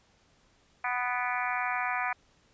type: harmonic tone with a mistuned harmonic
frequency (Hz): 247.4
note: B3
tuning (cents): +3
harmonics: 3 / 4 / 5 / 6 / 7 / 8 / 9 / 10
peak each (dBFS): -34 / -35 / -36 / -37 / -37 / -38 / -39 / -39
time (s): 0.84-2.13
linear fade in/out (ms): 5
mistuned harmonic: 10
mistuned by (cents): -60
effects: pink hiss -65 dBFS RMS until 2.53 s + resampled to 16000 Hz